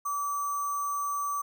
sine tone with sample-and-hold, 1150 Hz, D6, 37 cents flat, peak -28 dBFS, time 0.05-1.42 s, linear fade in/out 10 ms, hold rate 7350 Hz, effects none

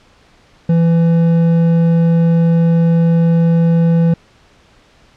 triangle tone with hard clipping, 167 Hz, E3, 23 cents sharp, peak -10 dBFS, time 0.69-4.14 s, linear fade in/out 5 ms, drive 10 dB, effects pink hiss -49 dBFS RMS until 5.16 s + low-pass 5000 Hz 12 dB/octave

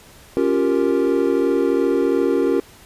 triangle chord, G half-diminished seventh, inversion second, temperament equal, 277.2 / 349.2 / 392 / 466.2 Hz, Db4 / F4 / G4 / Bb4, 0 / 0 / 0 / 0 cents, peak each -19 dBFS, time 0.37-2.6 s, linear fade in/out 0 ms, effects pink hiss -46 dBFS RMS until 2.85 s + resampled to 32000 Hz

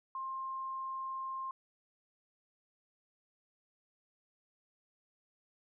sine tone, 1059 Hz, C6, 21 cents sharp, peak -37 dBFS, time 0.15-1.51 s, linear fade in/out 2 ms, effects none

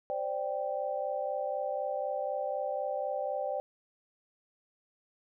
sine chord, C suspended second, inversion none, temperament equal, 523.3 / 587.3 / 784 Hz, C5 / D5 / G5, 0 / 0 / 0 cents, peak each -36 / -34 / -36 dBFS, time 0.1-3.6 s, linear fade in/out 0 ms, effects none

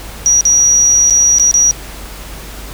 sine tone with dropouts, 5780 Hz, F#8, 41 cents flat, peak -6 dBFS, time 0.26-1.71 s, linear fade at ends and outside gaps 0 ms, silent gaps 0.409-0.453 / 1.099-1.107 / 1.385-1.397 / 1.512-1.541 s, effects added 50 Hz sine -29 dBFS peak until 2.73 s + pink hiss -31 dBFS RMS until 2.73 s

